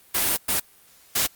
white noise bursts at uneven times, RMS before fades -22 dBFS, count 3, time 0.14-0.37 / 0.48-0.6 / 1.15-1.27 s, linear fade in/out 10 ms, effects white hiss -54 dBFS RMS until 1.35 s + Opus 32 kbps

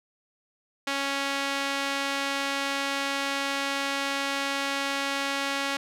sawtooth tone with band-pass filter, 277.2 Hz, C#4, in tune, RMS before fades -29 dBFS, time 0.87-5.77 s, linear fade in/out 5 ms, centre 2700 Hz, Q 0.66, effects none

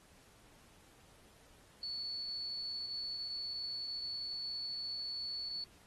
sine tone, 4435 Hz, C#8, in tune, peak -38 dBFS, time 1.83-5.64 s, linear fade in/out 2 ms, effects pink hiss -64 dBFS RMS until 5.86 s + AAC 32 kbps

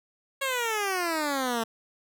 10% pulse exponential sweep, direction down, 554.4 to 222.3 Hz, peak -18 dBFS, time 0.41-1.64 s, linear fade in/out 10 ms, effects none

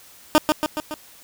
15% pulse tone with echo, 306 Hz, D#4, 29 cents flat, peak -5 dBFS, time 0.35-0.38 s, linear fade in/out 0 ms, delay 140 ms, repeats 4, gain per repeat -4 dB, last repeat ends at 0.94 s, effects white hiss -48 dBFS RMS until 1.23 s

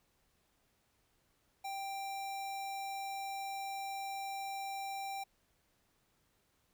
sine tone with sample-and-hold, 784 Hz, G5, in tune, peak -38 dBFS, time 1.64-5.24 s, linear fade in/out 10 ms, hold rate 3150 Hz, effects pink hiss -75 dBFS RMS until 6.73 s

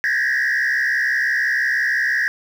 sine tone with frequency modulation, 1772 Hz, A6, 12 cents sharp, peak -14 dBFS, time 0.04-2.28 s, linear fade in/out 0 ms, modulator 65.9 Hz, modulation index 2.5, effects tanh soft clip ceiling -15 dBFS + 7-bit

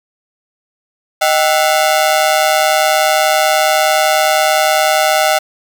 sawtooth ring-modulated tone, 698.5 Hz, F5, in tune, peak -3 dBFS, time 1.21-5.39 s, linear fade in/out 10 ms, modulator 74.9 Hz, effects 7-bit

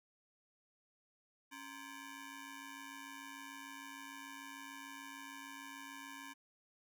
15% pulse ring-modulated tone, 659.3 Hz, E5, in tune, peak -39 dBFS, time 1.51-6.34 s, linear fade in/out 20 ms, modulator 383 Hz, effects none

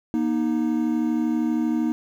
triangle tone pair together, 238.4 / 311.1 Hz, A#3 / D#4, +39 / 0 cents, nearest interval perfect fourth, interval 461 cents, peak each -21 dBFS, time 0.14-1.92 s, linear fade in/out 0 ms, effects 9-bit

